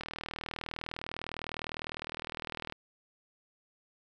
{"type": "click train", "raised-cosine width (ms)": 0.3, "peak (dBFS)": -21, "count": 109, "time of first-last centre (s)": [0.01, 2.724], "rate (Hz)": 39.8, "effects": []}